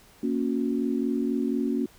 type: chord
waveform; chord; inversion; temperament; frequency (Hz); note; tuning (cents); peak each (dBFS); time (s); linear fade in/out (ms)
sine; F# major; first; equal with one note detuned; 233.1 / 277.2 / 363.4; A#3 / C#4 / F#4; 0 / 0 / -31; -27 / -27 / -31; 0.23-1.86; 5
effects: pink hiss -55 dBFS RMS until 1.98 s